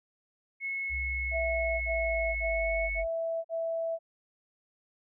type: tone with pitch glide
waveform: sine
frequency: 2187 to 2205 Hz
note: C#7 to C#7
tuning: -24 to -10 cents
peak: -31 dBFS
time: 0.6-3.04 s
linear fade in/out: 50 ms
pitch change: +14 cents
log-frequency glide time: 2.27-2.71 s
type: linear sweep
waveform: sine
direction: down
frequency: 65.41 to 46.25 Hz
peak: -34 dBFS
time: 0.89-3.08 s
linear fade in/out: 50 ms
type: tone bursts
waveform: sine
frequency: 659.3 Hz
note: E5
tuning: in tune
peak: -29 dBFS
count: 5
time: 1.31-3.99 s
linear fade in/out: 50 ms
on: 500 ms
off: 45 ms
effects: none